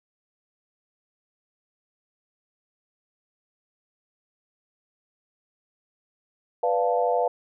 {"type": "chord", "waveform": "sine", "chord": "B half-diminished seventh", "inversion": "none", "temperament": "equal", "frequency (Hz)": [493.9, 587.3, 698.5, 880], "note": ["B4", "D5", "F5", "A5"], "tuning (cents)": [0, 0, 0, 0], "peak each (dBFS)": [-24, -28, -24, -29], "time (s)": [6.63, 7.28], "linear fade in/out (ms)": 5, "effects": []}